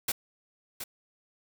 white noise with echo, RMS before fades -29 dBFS, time 0.08-0.12 s, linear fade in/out 5 ms, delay 720 ms, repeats 1, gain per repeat -9 dB, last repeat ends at 0.84 s, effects none

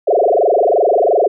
sine tone with frequency modulation, 554.4 Hz, C#5, in tune, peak -9 dBFS, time 0.07-1.28 s, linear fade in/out 10 ms, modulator 22.9 Hz, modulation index 7, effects none

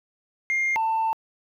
sine tone pair in turn, 2118 / 892.1 Hz, C7 / A5, +21 / +24 cents, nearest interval octave + minor third, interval 1497 cents, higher first, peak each -19 dBFS, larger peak neither, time 0.5-0.76 / 0.76-1.13 s, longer second, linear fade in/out 0 ms, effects tanh soft clip ceiling -19 dBFS + 10-bit

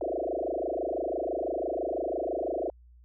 sine tone with frequency modulation, 508 Hz, B4, 49 cents sharp, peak -28 dBFS, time 0.01-2.7 s, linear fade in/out 2 ms, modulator 26 Hz, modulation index 7, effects added 60 Hz sine -52 dBFS peak until 3.04 s

